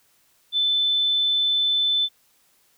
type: tone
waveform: sine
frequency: 3520 Hz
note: A7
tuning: in tune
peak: -18 dBFS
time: 0.52-2.09 s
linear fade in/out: 50 ms
effects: white hiss -62 dBFS RMS until 2.77 s